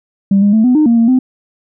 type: tone with pitch steps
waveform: sine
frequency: 197 / 203.5 / 220.1 / 250.1 / 305.8 / 233.2 / 229.8 / 256.7 Hz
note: G3 / G#3 / A3 / B3 / D#4 / A#3 / A#3 / C4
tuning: +9 / -35 / +1 / +22 / -30 / +1 / -25 / -33 cents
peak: -5 dBFS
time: 0.31-1.19 s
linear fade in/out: 5 ms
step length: 110 ms
effects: tanh soft clip ceiling -3 dBFS